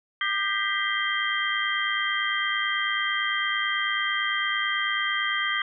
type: tone cluster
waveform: sine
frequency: 1202 / 1570 / 1931 / 2040 / 3178 Hz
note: D6 / G6 / B6 / C7 / G7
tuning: +40 / +2 / -39 / -44 / +23 cents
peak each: -30 dBFS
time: 0.21-5.62 s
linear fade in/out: 2 ms
effects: none